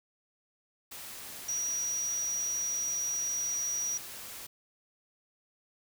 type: tone in noise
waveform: sine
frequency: 5780 Hz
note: F#8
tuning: 41 cents flat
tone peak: -30 dBFS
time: 1.48-3.98 s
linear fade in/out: 10 ms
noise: white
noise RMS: -44 dBFS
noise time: 0.91-4.47 s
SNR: +11 dB
effects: none